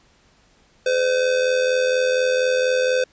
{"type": "tone with amplitude modulation", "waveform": "square", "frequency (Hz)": 510, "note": "C5", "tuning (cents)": -44, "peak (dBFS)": -15, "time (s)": [0.86, 3.04], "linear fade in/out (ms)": 5, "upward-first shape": "sine", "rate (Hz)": 84.2, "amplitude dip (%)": 55, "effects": ["pink hiss -57 dBFS RMS until 3.12 s", "resampled to 16000 Hz"]}